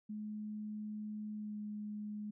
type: tone with pitch glide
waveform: sine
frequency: 212.1 to 209.8 Hz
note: G#3 to G#3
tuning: +37 to +18 cents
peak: -40 dBFS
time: 0.09-2.31 s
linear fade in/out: 10 ms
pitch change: -19 cents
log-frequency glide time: 1.35-1.57 s
effects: none